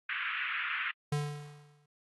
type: band-pass noise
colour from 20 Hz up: pink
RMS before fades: -35 dBFS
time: 0.09-0.91 s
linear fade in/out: 5 ms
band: 1300 to 2800 Hz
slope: 48 dB/octave
type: tone with exponential decay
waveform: square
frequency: 146.9 Hz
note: D3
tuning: 1 cent sharp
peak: -28 dBFS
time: 1.12-1.86 s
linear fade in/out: 5 ms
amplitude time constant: 160 ms
effects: AAC 32 kbps